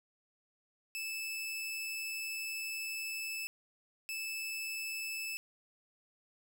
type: tone bursts at uneven times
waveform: sawtooth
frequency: 2624 Hz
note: E7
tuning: 9 cents flat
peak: -34 dBFS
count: 2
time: 0.95-3.47 / 4.09-5.37 s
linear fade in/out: 0 ms
effects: none